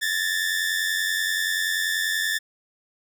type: tone pair together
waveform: sawtooth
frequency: 1721.6 / 1812 Hz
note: A6 / A#6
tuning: -38 / -50 cents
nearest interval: minor second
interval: 88 cents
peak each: -22 dBFS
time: 0.01-2.39 s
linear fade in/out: 20 ms
effects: none